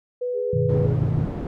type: tone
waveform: sine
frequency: 493.9 Hz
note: B4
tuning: in tune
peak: -23 dBFS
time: 0.21-0.87 s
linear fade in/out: 10 ms
type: tone with tremolo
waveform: sine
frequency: 415.3 Hz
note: G#4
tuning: in tune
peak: -26 dBFS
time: 0.33-0.97 s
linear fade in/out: 50 ms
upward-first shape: sine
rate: 7.7 Hz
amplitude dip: 35%
type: chord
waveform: sine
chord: G augmented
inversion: none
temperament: just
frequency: 98 / 122.5 / 153.12 Hz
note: G2 / B2 / D#3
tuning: 0 / -14 / -27 cents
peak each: -27 / -23 / -23 dBFS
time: 0.53-1.25 s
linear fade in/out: 5 ms
type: low-pass noise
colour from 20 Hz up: white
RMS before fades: -29 dBFS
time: 0.69-1.47 s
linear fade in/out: 2 ms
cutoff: 300 Hz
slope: 12 dB/octave
effects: none